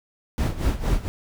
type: noise with tremolo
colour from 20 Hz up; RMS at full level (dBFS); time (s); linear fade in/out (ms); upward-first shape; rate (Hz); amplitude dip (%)
brown; -20; 0.38-1.08; 0; sine; 4.3; 80
effects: none